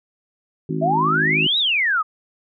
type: harmonic tone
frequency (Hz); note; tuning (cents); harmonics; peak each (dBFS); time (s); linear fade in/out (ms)
53; G#1; +36; 3 / 4 / 5 / 6 / 7; -24 / -32 / -27 / -31 / -28; 0.69-1.47; 5
type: exponential two-way sweep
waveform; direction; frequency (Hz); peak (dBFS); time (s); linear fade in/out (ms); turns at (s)
sine; up then down; 625 to 3918 to 1196; -16; 0.81-2.03; 20; 1.58
effects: none